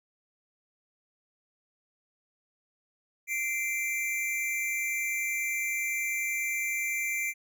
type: tone pair together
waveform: square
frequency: 2079 / 2349 Hz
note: C7 / D7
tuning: -12 / 0 cents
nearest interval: major second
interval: 212 cents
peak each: -34 / -31 dBFS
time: 3.27-7.34 s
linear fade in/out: 50 ms
effects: none